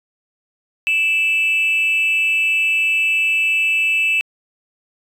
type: tone with amplitude modulation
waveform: triangle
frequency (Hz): 2637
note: E7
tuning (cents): 0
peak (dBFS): -8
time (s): 0.87-4.21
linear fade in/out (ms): 0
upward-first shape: sine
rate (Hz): 298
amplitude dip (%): 65
effects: tanh soft clip ceiling -10 dBFS